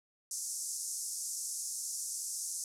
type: band-pass noise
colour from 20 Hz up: pink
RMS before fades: -39 dBFS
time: 0.31-2.64 s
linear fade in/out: 2 ms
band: 5600 to 11000 Hz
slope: 48 dB/octave
effects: none